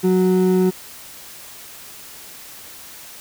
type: ring-modulated tone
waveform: triangle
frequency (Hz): 277.1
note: C#4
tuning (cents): -1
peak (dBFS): -8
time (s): 0.03-0.71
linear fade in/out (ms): 20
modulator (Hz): 92.9
effects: white hiss -39 dBFS RMS until 3.2 s